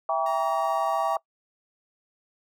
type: chord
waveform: sine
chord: E diminished seventh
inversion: none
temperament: just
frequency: 659.3 / 791.1 / 949.3 / 1139.2 Hz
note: E5 / G5 / Bb5 / Db6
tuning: 0 / +16 / +31 / +47 cents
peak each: -27 / -27 / -31 / -28 dBFS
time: 0.09-1.17 s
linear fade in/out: 2 ms
type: tone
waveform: sawtooth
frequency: 932.3 Hz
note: A#5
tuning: in tune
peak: -35 dBFS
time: 0.26-1.16 s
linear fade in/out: 2 ms
effects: noise-tail reverb RT60 0.1 s tail -23 dB re dry